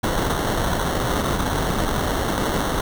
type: noise with sample-and-hold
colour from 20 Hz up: pink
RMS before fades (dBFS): -22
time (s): 0.03-2.81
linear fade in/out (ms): 5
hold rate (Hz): 2450
effects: none